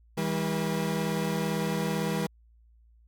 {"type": "tone cluster", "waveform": "35% pulse", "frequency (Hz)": [162.7, 200.6, 483.4], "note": ["E3", "G3", "B4"], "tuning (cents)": [-22, 40, -37], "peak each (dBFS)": [-29, -29, -32], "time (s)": [0.17, 2.27], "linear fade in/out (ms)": 10, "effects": ["added 57 Hz sine -56 dBFS peak until 3.07 s"]}